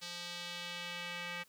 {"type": "tone with band-pass filter sweep", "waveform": "square", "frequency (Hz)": 174.61, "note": "F3", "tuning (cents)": 0, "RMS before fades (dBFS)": -43, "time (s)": [0.01, 1.44], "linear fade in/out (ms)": 20, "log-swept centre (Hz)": [4400, 2300], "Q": 1.7, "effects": ["white hiss -67 dBFS RMS until 1.48 s"]}